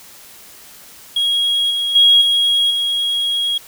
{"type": "tone with level steps", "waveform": "triangle", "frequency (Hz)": 3297, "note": "G#7", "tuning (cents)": -13, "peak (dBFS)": [-12, -15, -4, -10, -14], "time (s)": [1.16, 3.58], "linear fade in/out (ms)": 5, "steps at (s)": [1.7, 1.95, 2.21, 2.7], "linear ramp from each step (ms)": 10, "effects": ["tanh soft clip ceiling -4 dBFS", "white hiss -41 dBFS RMS until 3.67 s"]}